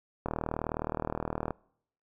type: click train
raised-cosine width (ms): 1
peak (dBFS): -17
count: 50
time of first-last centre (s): 0.26-1.507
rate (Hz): 39.3
effects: noise-tail reverb RT60 0.7 s tail -25 dB re dry